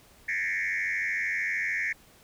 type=tone with frequency modulation; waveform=sine; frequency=1994 Hz; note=B6; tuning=16 cents sharp; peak=-25 dBFS; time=0.28-1.93 s; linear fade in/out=10 ms; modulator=93.2 Hz; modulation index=3; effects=tanh soft clip ceiling -24 dBFS + pink hiss -57 dBFS RMS until 2.23 s